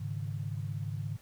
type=chord; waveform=sine; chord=Ab suspended fourth; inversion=none; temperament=equal; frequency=103.83 / 138.59 / 155.56 Hz; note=Ab2 / Db3 / Eb3; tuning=0 / 0 / 0 cents; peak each=-36 / -38 / -40 dBFS; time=0-1.17 s; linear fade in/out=10 ms; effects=pink hiss -60 dBFS RMS until 1.21 s